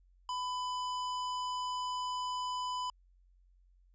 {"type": "tone", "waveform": "square", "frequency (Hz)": 1000, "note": "B5", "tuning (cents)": 21, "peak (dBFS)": -35, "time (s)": [0.29, 2.9], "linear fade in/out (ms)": 2, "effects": ["added 45 Hz sine -62 dBFS peak until 3.94 s", "resampled to 16000 Hz"]}